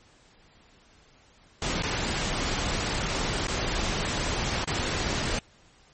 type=noise with dropouts; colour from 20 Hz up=pink; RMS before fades=-28 dBFS; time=1.62-5.39 s; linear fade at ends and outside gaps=2 ms; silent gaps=1.825-1.833 / 3.471-3.482 / 4.645-4.674 s; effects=pink hiss -58 dBFS RMS until 5.93 s + MP3 32 kbps